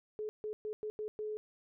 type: tone bursts at uneven times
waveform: sine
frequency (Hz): 427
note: G#4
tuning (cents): +48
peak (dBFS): -36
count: 6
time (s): 0.19-0.29 / 0.44-0.53 / 0.65-0.73 / 0.83-0.9 / 0.99-1.08 / 1.19-1.37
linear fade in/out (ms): 0
effects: none